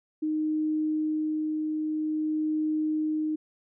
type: tone with tremolo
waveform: sine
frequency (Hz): 309.2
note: D#4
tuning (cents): -11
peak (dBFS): -24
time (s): 0.22-3.36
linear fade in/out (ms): 10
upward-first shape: sine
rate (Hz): 0.5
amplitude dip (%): 25
effects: none